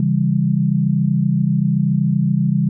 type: chord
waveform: sine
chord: C# diminished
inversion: none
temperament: just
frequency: 138.59 / 166.31 / 199.57 Hz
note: C#3 / E3 / G3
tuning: 0 / +16 / +31 cents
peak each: -18 dBFS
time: 0-2.69 s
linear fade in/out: 2 ms
effects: none